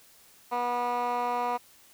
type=tone with band-pass filter; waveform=15% pulse; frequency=243.3 Hz; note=B3; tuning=26 cents flat; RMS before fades=-29 dBFS; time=0.51-1.58 s; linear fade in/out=20 ms; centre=990 Hz; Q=1.9; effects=white hiss -57 dBFS RMS until 1.93 s